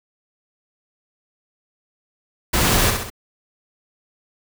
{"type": "noise with echo", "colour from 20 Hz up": "pink", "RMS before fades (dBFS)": -18, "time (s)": [2.53, 2.91], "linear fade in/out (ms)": 10, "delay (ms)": 64, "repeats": 3, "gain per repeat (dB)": -5, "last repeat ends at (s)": 3.102, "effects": []}